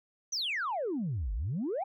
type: exponential two-way sweep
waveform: sine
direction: down then up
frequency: 6272 to 46.25 to 841 Hz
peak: -29 dBFS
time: 0.32-1.84 s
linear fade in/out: 10 ms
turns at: 1.33 s
effects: tanh soft clip ceiling -27 dBFS